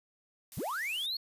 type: noise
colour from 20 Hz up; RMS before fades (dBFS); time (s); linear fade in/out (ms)
blue; -46; 0.52-1.06; 0
type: linear sweep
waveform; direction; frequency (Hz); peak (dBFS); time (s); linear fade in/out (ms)
triangle; up; 66.8 to 4402; -31; 0.57-1.17; 5
effects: resampled to 32000 Hz